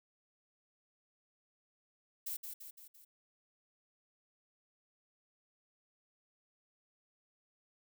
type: noise with echo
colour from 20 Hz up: violet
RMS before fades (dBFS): -40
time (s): 2.26-2.37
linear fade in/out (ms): 10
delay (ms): 170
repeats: 4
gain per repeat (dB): -5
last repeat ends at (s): 3.05
effects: none